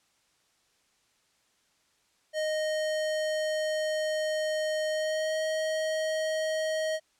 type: tone with pitch glide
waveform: square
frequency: 620 to 629.4 Hz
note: D#5 to D#5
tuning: -6 to +20 cents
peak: -28 dBFS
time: 2.33-7 s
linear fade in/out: 50 ms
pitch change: +26 cents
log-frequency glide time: 4.89-5.39 s
effects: white hiss -69 dBFS RMS until 7.19 s + low-pass 8000 Hz 12 dB/octave